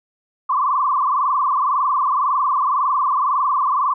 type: tone with frequency modulation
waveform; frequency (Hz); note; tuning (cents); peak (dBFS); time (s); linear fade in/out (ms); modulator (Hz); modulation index
sine; 1095; C#6; -22; -15; 0.49-3.94; 10; 21.9; 4.1
effects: none